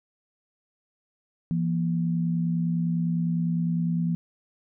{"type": "tone pair together", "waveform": "sine", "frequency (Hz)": [168.8, 238.7], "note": ["E3", "A#3"], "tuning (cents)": [41, 41], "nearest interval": "tritone", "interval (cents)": 600, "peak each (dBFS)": [-23, -31], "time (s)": [1.51, 4.15], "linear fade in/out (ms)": 0, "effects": []}